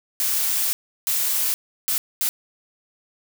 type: noise bursts at uneven times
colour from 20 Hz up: blue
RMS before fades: -22 dBFS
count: 4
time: 0.2-0.73 / 1.07-1.54 / 1.88-1.98 / 2.21-2.29 s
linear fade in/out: 0 ms
effects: none